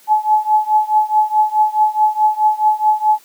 sine tone with tremolo, 856 Hz, A5, 48 cents flat, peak -7 dBFS, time 0.07-3.19 s, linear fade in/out 50 ms, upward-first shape triangle, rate 4.7 Hz, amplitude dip 95%, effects white hiss -48 dBFS RMS until 3.24 s + high-pass 200 Hz 12 dB/octave

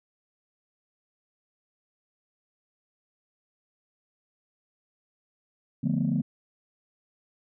sine chord, B half-diminished seventh, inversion first, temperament equal, 146.83 / 174.61 / 220 / 246.9 Hz, D3 / F3 / A3 / B3, 0 / 0 / 0 / 0 cents, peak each -28 dBFS, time 5.83-6.22 s, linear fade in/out 10 ms, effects tanh soft clip ceiling -16 dBFS

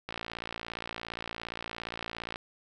click train, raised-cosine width 0.3 ms, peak -20 dBFS, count 131, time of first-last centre 0.09-2.359 s, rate 57.3 Hz, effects none

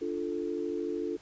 sine chord, D minor, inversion none, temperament equal with one note detuned, 293.7 / 347.2 / 440 Hz, D4 / F4 / A4, 0 / -10 / 0 cents, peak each -36 / -34 / -35 dBFS, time 0.01-1.17 s, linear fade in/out 10 ms, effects pink hiss -57 dBFS RMS until 1.21 s + resampled to 16000 Hz

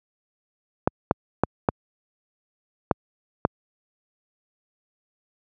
clicks, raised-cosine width 1 ms, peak -3 dBFS, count 6, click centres 0.875 / 1.111 / 1.436 / 1.688 / 2.912 / 3.451 s, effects high-pass 80 Hz 12 dB/octave

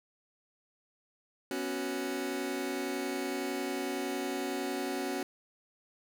sawtooth chord, B suspended second, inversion none, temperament just, 246.9 / 277.8 / 370.4 Hz, B3 / C#4 / F#4, 0 / +4 / +2 cents, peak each -36 / -32 / -32 dBFS, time 1.51-5.23 s, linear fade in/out 2 ms, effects none

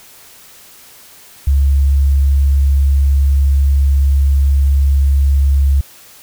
sine tone, 69.3 Hz, C#2, in tune, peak -8 dBFS, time 1.47-5.81 s, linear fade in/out 5 ms, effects white hiss -41 dBFS RMS until 6.22 s

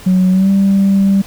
sine tone with pitch glide, 185 to 196 Hz, F#3 to G3, 0 to 0 cents, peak -6 dBFS, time 0.06-1.22 s, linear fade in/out 10 ms, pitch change +100 cents, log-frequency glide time 0.31-0.5 s, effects tanh soft clip ceiling -5 dBFS + pink hiss -36 dBFS RMS until 1.26 s

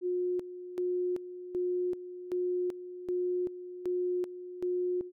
sine tone with tremolo, 359.8 Hz, F#4, 48 cents flat, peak -28 dBFS, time 0.01-5.12 s, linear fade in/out 50 ms, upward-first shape square, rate 1.3 Hz, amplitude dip 75%, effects none

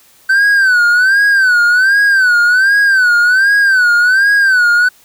triangle tone with vibrato, 1529 Hz, G6, 44 cents flat, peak -5 dBFS, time 0.29-4.89 s, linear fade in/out 10 ms, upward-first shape sine, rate 1.3 Hz, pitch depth 130 cents each way, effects white hiss -47 dBFS RMS until 5.04 s

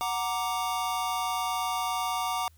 square chord, Gb augmented, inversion none, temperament equal, 740 / 932.3 / 1174.7 Hz, Gb5 / Bb5 / D6, 0 / 0 / 0 cents, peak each -33 dBFS, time 0.01-2.48 s, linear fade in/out 0 ms, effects added 80 Hz sine -55 dBFS peak until 2.57 s + white hiss -66 dBFS RMS until 2.57 s

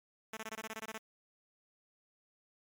5% pulse tone bursts, 220.4 Hz, A3, 3 cents sharp, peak -29 dBFS, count 11, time 0.33-0.98 s, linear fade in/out 5 ms, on 40 ms, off 21 ms, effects MP3 96 kbps

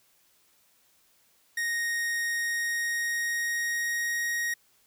45% pulse tone with pitch glide, 1864.7 to 1879.8 Hz, A#6 to A#6, 0 to +14 cents, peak -27 dBFS, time 1.57-4.54 s, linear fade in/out 5 ms, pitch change +14 cents, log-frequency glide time 2.27-4.31 s, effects white hiss -65 dBFS RMS until 4.86 s

